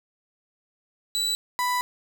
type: tone pair in turn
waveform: 35% pulse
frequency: 3951 / 990.9 Hz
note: B7 / B5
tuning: 0 / +5 cents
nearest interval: 2 octaves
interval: 2395 cents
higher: first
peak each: -21 dBFS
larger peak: neither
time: 1.15-1.35 / 1.59-1.81 s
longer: second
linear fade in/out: 0 ms
effects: none

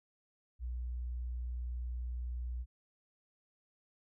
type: tone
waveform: sine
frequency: 60.8 Hz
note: B1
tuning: 26 cents flat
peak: -36 dBFS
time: 0.59-2.66 s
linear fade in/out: 50 ms
effects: none

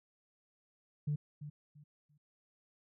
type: tone with echo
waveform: sine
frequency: 147.8 Hz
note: D3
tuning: 11 cents sharp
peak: -30 dBFS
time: 1.07-1.16 s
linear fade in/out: 10 ms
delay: 340 ms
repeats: 3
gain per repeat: -12 dB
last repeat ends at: 2.18 s
effects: tanh soft clip ceiling -27 dBFS

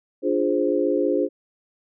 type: chord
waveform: sine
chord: D half-diminished seventh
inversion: none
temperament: equal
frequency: 293.7 / 349.2 / 415.3 / 523.3 Hz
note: D4 / F4 / Ab4 / C5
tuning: 0 / 0 / 0 / 0 cents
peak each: -24 dBFS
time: 0.22-1.29 s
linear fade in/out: 50 ms
effects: none

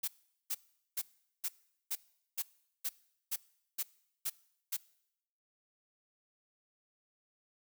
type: noise bursts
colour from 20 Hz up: blue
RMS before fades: -35 dBFS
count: 11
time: 0.03-4.769 s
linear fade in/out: 10 ms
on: 49 ms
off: 420 ms
effects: noise-tail reverb RT60 0.8 s tail -22 dB re dry

